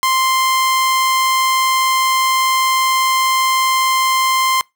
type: tone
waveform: sawtooth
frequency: 1046.5 Hz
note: C6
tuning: in tune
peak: -9 dBFS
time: 0.03-4.61 s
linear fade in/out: 0 ms
effects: noise-tail reverb RT60 0.2 s tail -25 dB re dry